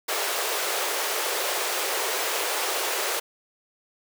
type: high-pass noise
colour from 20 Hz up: pink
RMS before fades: -27 dBFS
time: 0.08-3.2 s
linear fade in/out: 10 ms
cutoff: 380 Hz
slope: 48 dB/octave
effects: none